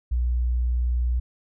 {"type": "tone", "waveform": "sine", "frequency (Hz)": 60.7, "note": "B1", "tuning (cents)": -29, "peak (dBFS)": -20, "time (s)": [0.11, 1.2], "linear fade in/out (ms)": 10, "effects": []}